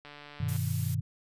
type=click train; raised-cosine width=0.3 ms; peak=-31 dBFS; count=76; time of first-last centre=0.05-0.564 s; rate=146 Hz
type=chord; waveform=sine; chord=G augmented; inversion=none; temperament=equal; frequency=98 / 123.47 / 155.56 Hz; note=G2 / B2 / D#3; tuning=0 / 0 / 0 cents; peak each=-32 / -32 / -33 dBFS; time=0.4-1.01 s; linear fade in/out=5 ms
type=noise; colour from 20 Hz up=blue; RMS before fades=-41 dBFS; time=0.48-0.95 s; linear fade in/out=10 ms
effects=resampled to 32000 Hz